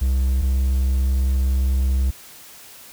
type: tone pair in turn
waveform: triangle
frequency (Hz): 65 / 65.57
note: C2 / C2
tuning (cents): -11 / +4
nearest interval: unison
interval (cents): 15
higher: second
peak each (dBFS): -14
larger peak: neither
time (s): 0.01-0.42 / 0.42-2.11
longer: second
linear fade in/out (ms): 10
effects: white hiss -43 dBFS RMS until 2.92 s